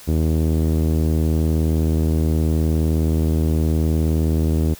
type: tone with low-pass filter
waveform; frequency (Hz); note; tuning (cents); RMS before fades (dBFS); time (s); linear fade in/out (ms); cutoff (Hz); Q
sawtooth; 79.2; D#2; +31; -18; 0.07-4.75; 20; 370; 1.3
effects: white hiss -42 dBFS RMS until 4.79 s